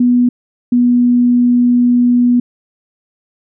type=tone pair in turn; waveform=sine; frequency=245 / 243.8 Hz; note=B3 / B3; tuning=-14 / -22 cents; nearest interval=unison; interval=8 cents; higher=first; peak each=-7 dBFS; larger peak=neither; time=0-0.29 / 0.72-2.4 s; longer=second; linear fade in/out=5 ms; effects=none